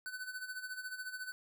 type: tone with tremolo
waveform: square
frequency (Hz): 1506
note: F#6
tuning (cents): +30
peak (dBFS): -39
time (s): 0.06-1.32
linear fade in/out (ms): 0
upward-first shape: sine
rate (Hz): 14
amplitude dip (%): 70
effects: none